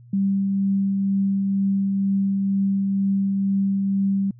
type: tone with tremolo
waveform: sine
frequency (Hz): 196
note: G3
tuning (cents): 0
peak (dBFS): -17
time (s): 0.13-4.31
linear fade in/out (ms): 5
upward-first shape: triangle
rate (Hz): 2.1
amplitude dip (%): 25
effects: added 120 Hz sine -44 dBFS peak until 4.39 s